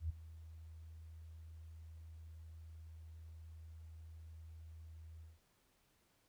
sine tone with ADSR envelope, 80.5 Hz, E2, 41 cents flat, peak -34 dBFS, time 0-5.4 s, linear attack 96 ms, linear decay 12 ms, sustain -17 dB, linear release 180 ms, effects pink hiss -75 dBFS RMS until 6.28 s

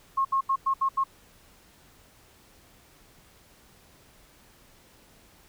sine tone bursts at uneven times, 1080 Hz, C#6, 45 cents flat, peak -21 dBFS, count 6, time 0.17-0.25 / 0.32-0.41 / 0.49-0.56 / 0.66-0.74 / 0.81-0.89 / 0.97-1.04 s, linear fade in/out 10 ms, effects pink hiss -57 dBFS RMS until 5.48 s

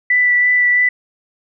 sine tone with vibrato, 1975.5 Hz, B6, in tune, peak -10 dBFS, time 0.1-0.89 s, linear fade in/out 5 ms, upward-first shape sine, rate 3 Hz, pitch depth 11 cents each way, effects none

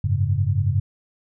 sine chord, F# suspended second, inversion none, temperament equal with one note detuned, 92.98 / 103.83 / 138.59 Hz, F#2 / G#2 / C#3, +9 / 0 / 0 cents, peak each -22 / -21 / -24 dBFS, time 0.04-0.8 s, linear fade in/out 5 ms, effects none

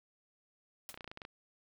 white noise with exponential decay, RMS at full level -42 dBFS, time 0.89-0.97 s, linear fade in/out 0 ms, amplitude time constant 17 ms
clicks, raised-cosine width 0.3 ms, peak -29 dBFS, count 9, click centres 0.943 / 0.975 / 1.008 / 1.044 / 1.077 / 1.115 / 1.174 / 1.218 / 1.251 s
effects none

